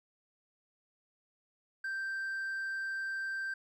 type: tone with hard clipping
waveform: sine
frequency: 1568 Hz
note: G6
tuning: in tune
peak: -35 dBFS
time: 1.84-3.54 s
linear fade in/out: 5 ms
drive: 2 dB
effects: none